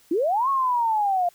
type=linear two-way sweep; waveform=sine; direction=up then down; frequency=298.7 to 1108.7 to 687 Hz; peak=-19 dBFS; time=0.11-1.29 s; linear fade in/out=5 ms; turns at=0.49 s; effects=white hiss -57 dBFS RMS until 1.34 s